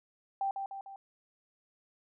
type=tone with echo; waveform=sine; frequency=784 Hz; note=G5; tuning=in tune; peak=-29 dBFS; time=0.41-0.51 s; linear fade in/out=2 ms; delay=150 ms; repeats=3; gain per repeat=-5 dB; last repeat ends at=0.96 s; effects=none